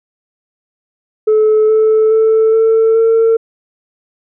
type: tone with pitch steps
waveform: sine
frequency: 431.9 / 436.9 / 442 / 447.1 / 452.3 Hz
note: A4 / A4 / A4 / A4 / A4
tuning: -32 / -12 / +8 / +28 / +48 cents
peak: -5 dBFS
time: 1.27-3.37 s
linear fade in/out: 10 ms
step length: 420 ms
effects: tanh soft clip ceiling -5 dBFS